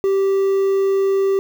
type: tone with quantisation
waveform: triangle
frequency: 390 Hz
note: G4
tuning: 9 cents flat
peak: -12 dBFS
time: 0.04-1.39 s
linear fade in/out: 0 ms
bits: 7
effects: none